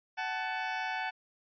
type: tone pair together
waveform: 20% pulse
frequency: 750 / 874.7 Hz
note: F#5 / A5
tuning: +23 / -10 cents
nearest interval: minor third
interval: 267 cents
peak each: -30 / -31 dBFS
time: 0.17-1.11 s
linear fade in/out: 20 ms
effects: resampled to 11025 Hz